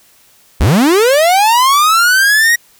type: linear sweep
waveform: 45% pulse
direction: up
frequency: 46 to 1910 Hz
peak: -7 dBFS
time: 0.6-2.56 s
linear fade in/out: 10 ms
effects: white hiss -48 dBFS RMS until 2.79 s